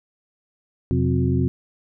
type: tone cluster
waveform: sine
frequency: 86.5 / 129.7 / 181.2 / 259.1 / 358.7 Hz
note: F2 / C3 / F#3 / C4 / F4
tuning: -16 / -15 / -36 / -17 / +46 cents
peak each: -23 / -21 / -26 / -24 / -27 dBFS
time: 0.91-1.48 s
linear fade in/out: 0 ms
effects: none

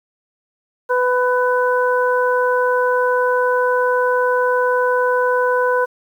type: harmonic tone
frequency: 498.7 Hz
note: B4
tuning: 17 cents sharp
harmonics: 1 / 2 / 3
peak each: -16 / -19 / -21 dBFS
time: 0.89-5.86 s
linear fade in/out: 20 ms
effects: 8-bit

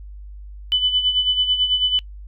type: tone with tremolo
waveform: sine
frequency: 3000 Hz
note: F#7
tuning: 23 cents sharp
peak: -13 dBFS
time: 0.72-1.99 s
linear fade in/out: 0 ms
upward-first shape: sine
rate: 9.1 Hz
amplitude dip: 65%
effects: noise-tail reverb RT60 0.1 s tail -24 dB re dry + added 50 Hz sine -34 dBFS peak until 2.27 s

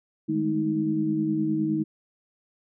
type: tone cluster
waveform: sine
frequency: 154.3 / 203.7 / 213.4 / 315.5 Hz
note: D#3 / G#3 / G#3 / D#4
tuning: -14 / -33 / +47 / +24 cents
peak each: -31 / -33 / -30 / -24 dBFS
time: 0.28-1.84 s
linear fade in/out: 20 ms
effects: none

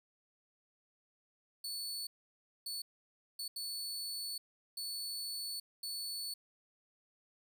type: tone bursts at uneven times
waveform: sawtooth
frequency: 4447 Hz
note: C#8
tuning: 5 cents sharp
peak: -36 dBFS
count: 6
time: 1.64-2.07 / 2.66-2.82 / 3.39-3.48 / 3.56-4.38 / 4.77-5.6 / 5.83-6.34 s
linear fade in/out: 5 ms
effects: none

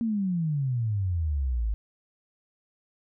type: exponential sweep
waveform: sine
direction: down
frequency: 235.7 to 51.5 Hz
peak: -24 dBFS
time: 0.01-1.74 s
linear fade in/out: 0 ms
effects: none

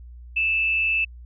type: tone with frequency modulation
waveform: sine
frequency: 2637 Hz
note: E7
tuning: in tune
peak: -19 dBFS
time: 0.36-1.05 s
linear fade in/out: 10 ms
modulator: 178 Hz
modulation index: 0.3
effects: added 60 Hz sine -39 dBFS peak until 1.25 s

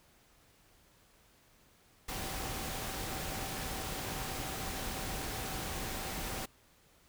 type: tone in noise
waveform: sine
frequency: 769 Hz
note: G5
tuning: 33 cents flat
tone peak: -48 dBFS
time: 2.08-6.46 s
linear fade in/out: 10 ms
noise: pink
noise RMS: -39 dBFS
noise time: 2.08-6.46 s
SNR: -12 dB
effects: pink hiss -65 dBFS RMS until 7.08 s

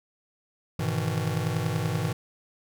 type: chord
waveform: square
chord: E major seventh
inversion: first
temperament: just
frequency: 103.01 / 123.61 / 154.51 / 164.81 Hz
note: G#2 / B2 / D#3 / E3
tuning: -14 / +2 / -12 / 0 cents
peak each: -32 dBFS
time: 0.79-2.13 s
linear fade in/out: 5 ms
effects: none

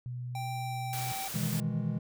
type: tone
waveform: sine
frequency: 123.47 Hz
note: B2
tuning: in tune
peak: -35 dBFS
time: 0.06-1.12 s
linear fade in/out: 0 ms
type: tone with pitch glide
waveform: square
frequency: 784 to 774.5 Hz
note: G5 to G5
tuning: 0 to -21 cents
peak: -37 dBFS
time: 0.35-1.28 s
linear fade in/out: 2 ms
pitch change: -21 cents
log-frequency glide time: 0.54-1.17 s
type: noise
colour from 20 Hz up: white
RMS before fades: -39 dBFS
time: 0.93-1.6 s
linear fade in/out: 0 ms
type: chord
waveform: triangle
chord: E major seventh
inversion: second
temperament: equal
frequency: 123.47 / 155.56 / 164.81 / 207.7 Hz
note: B2 / D#3 / E3 / G#3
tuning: 0 / 0 / 0 / 0 cents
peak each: -33 dBFS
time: 1.34-1.99 s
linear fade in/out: 10 ms
effects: none

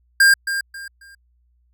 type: tone with echo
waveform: square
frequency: 1603 Hz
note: G6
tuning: 38 cents sharp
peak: -10 dBFS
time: 0.2-0.34 s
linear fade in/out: 5 ms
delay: 270 ms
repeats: 3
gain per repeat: -11 dB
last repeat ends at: 1.15 s
effects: added 60 Hz sine -58 dBFS peak until 1.73 s

